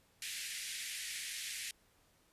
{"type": "band-pass noise", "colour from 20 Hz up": "pink", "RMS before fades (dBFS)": -43, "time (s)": [0.22, 1.71], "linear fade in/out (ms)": 2, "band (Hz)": [1800, 12000], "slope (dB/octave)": 48, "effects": ["pink hiss -70 dBFS RMS until 2.32 s", "resampled to 32000 Hz"]}